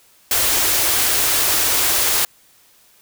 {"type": "band-stop noise", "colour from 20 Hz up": "white", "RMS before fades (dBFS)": -17, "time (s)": [0.31, 2.25], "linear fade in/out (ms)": 2, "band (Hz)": [130, 260], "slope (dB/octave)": 48, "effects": ["white hiss -53 dBFS RMS until 3.01 s"]}